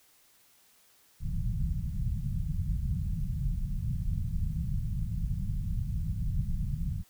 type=low-pass noise; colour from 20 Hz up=pink; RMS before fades=-31 dBFS; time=1.2-7.04 s; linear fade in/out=50 ms; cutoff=180 Hz; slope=48 dB/octave; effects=white hiss -63 dBFS RMS until 7.09 s